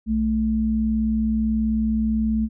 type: tone pair together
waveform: sine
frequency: 61.49 / 220 Hz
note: B1 / A3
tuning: -7 / 0 cents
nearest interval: octave + minor seventh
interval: 2207 cents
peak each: -26 / -19 dBFS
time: 0.06-2.49 s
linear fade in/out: 50 ms
effects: none